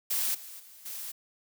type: noise with level steps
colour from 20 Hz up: blue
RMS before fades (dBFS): -29 / -45 / -52 / -39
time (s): 0.1-1.12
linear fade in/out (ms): 10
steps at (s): 0.34 / 0.59 / 0.85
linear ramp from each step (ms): 10
effects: none